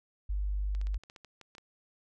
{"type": "tone", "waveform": "sine", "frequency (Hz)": 49.79, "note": "G1", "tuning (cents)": 28, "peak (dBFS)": -29, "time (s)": [0.29, 0.98], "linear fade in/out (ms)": 10}
{"type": "clicks", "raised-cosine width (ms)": 0.2, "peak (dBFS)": -33, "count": 11, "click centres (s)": [0.75, 0.814, 0.87, 0.944, 1.036, 1.099, 1.162, 1.247, 1.413, 1.551, 1.582]}
{"effects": []}